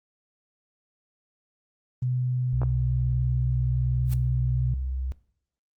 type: tone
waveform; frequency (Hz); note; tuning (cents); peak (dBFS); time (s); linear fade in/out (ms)
sine; 125.8; B2; +32; -23; 2.02-4.74; 5
type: tone with vibrato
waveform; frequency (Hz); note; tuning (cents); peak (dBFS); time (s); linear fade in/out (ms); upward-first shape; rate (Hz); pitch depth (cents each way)
sine; 64.7; C2; -19; -27; 2.53-5.12; 0; sine; 18; 24
type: clicks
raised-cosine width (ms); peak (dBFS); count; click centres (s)
1; -20; 2; 2.617 / 2.633
type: noise with exponential growth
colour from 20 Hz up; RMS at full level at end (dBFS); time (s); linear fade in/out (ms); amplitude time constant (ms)
white; -35; 4.04-4.14; 5; 20
effects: noise-tail reverb RT60 0.6 s tail -18 dB re dry + Opus 32 kbps